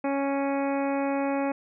harmonic tone, 277.2 Hz, C#4, in tune, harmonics 1 / 2 / 3 / 4 / 5 / 6 / 7 / 8 / 9, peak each -27 / -29 / -32 / -39 / -42 / -44 / -45 / -43 / -43 dBFS, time 0.04-1.52 s, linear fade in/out 5 ms, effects none

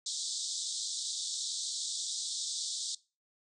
pink band-pass noise, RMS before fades -37 dBFS, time 0.06-2.95 s, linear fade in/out 5 ms, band 3500 to 8600 Hz, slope 96 dB/octave, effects noise-tail reverb RT60 0.3 s tail -21 dB re dry

